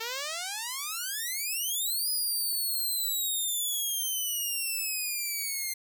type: exponential two-way sweep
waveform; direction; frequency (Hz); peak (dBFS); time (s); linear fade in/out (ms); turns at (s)
5% pulse; up then down; 442.6 to 5000 to 2094; -21; 0-5.74; 10; 2.09
effects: none